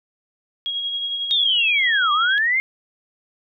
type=tone with tremolo; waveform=sine; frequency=3293 Hz; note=G#7; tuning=15 cents flat; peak=-21 dBFS; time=0.66-2.38 s; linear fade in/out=0 ms; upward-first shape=sine; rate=11 Hz; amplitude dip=35%
type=linear two-way sweep; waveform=sine; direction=down then up; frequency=3729 to 1150 to 2154 Hz; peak=-16 dBFS; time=1.31-2.6 s; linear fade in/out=0 ms; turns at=2.12 s
effects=none